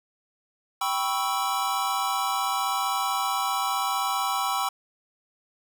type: chord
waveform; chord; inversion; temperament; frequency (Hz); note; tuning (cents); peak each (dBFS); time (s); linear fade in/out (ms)
square; C# half-diminished seventh; second; equal; 784 / 987.8 / 1108.7 / 1318.5; G5 / B5 / C#6 / E6; 0 / 0 / 0 / 0; -30 / -31 / -31 / -31; 0.81-4.69; 5
effects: none